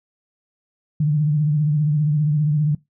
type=tone with vibrato; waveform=sine; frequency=150 Hz; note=D3; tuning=37 cents sharp; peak=-15 dBFS; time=1-2.75 s; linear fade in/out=5 ms; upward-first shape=triangle; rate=15 Hz; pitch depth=80 cents each way; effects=noise-tail reverb RT60 0.2 s tail -22 dB re dry